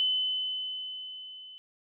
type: tone with level ramp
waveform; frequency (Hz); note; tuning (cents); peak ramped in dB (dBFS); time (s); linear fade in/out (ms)
sine; 3027; F#7; +39; -23 to -45; 0-1.58; 0
effects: none